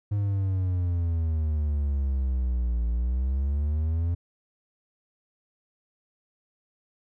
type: exponential two-way sweep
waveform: triangle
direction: down then up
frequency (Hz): 103.6 to 57.2 to 86.9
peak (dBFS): -21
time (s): 0.11-4.15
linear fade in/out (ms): 10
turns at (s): 2.87
effects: none